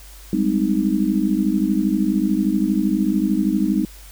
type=chord; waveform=sine; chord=Ab major seventh; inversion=third; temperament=just; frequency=194.67 / 207.7 / 259.6 / 311.5 Hz; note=G3 / Ab3 / C4 / Eb4; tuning=-12 / 0 / -13 / +2 cents; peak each=-22 / -21 / -23 / -21 dBFS; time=0.33-3.85 s; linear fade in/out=2 ms; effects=added 50 Hz sine -40 dBFS peak until 4.11 s + white hiss -45 dBFS RMS until 4.11 s